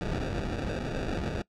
pink noise with sample-and-hold, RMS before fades -32 dBFS, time 0.01-1.42 s, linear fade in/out 0 ms, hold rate 1050 Hz, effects noise-tail reverb RT60 0.1 s tail -21 dB re dry + low-pass 5000 Hz 12 dB/octave

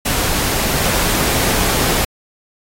pink noise, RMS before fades -17 dBFS, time 0.05-2.05 s, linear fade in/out 10 ms, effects AAC 48 kbps

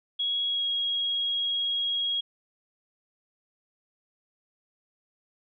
sine tone with pitch glide, 3325 to 3294 Hz, G#7 to G#7, +1 to -15 cents, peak -25 dBFS, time 0.19-2.21 s, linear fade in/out 10 ms, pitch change -16 cents, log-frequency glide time 0.46-0.67 s, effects none

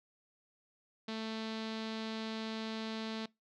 sawtooth tone with low-pass filter, 221.3 Hz, A3, 10 cents sharp, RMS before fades -40 dBFS, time 1.08-3.26 s, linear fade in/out 5 ms, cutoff 4100 Hz, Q 3, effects noise-tail reverb RT60 0.2 s tail -23 dB re dry

